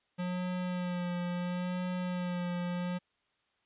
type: tone with vibrato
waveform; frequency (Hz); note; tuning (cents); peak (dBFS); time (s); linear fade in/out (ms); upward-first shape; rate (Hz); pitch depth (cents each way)
square; 178.8; F3; +41; -33; 0.18-2.99; 20; sine; 0.73; 24
effects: white hiss -75 dBFS RMS until 3.65 s + resampled to 8000 Hz